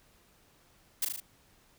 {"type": "noise with echo", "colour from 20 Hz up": "blue", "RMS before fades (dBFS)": -29, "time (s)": [1.02, 1.05], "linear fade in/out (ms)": 5, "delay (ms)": 38, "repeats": 4, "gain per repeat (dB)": -3, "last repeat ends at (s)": 1.202, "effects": ["pink hiss -64 dBFS RMS until 1.78 s"]}